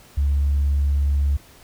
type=tone; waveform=sine; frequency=70.8 Hz; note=C#2; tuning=37 cents sharp; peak=-15 dBFS; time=0.17-1.37 s; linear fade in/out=10 ms; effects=tanh soft clip ceiling -13 dBFS + pink hiss -49 dBFS RMS until 1.63 s